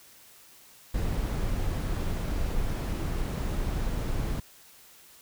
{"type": "noise", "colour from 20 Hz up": "brown", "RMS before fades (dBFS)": -29, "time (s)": [0.94, 4.4], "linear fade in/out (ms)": 5, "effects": ["white hiss -54 dBFS RMS until 5.21 s"]}